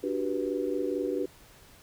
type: chord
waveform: sine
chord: G major seventh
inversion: second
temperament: just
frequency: 294 / 367.5 / 392 / 490 Hz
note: D4 / F#4 / G4 / B4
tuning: +2 / -12 / 0 / -14 cents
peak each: -33 dBFS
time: 0.03-1.26 s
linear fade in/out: 10 ms
effects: pink hiss -55 dBFS RMS until 1.82 s